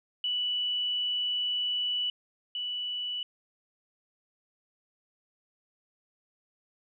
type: tone pair in turn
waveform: sine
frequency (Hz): 2960 / 2960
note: F#7 / F#7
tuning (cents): 0 / 0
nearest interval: unison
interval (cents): 0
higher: neither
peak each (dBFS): -27 / -31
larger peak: first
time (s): 0.24-2.1 / 2.55-3.23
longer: first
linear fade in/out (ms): 2
effects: none